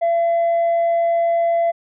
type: tone with tanh clipping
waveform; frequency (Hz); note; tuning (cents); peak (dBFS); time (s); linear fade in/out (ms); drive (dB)
sine; 677; E5; +46; -15; 0.01-1.72; 20; 1
effects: none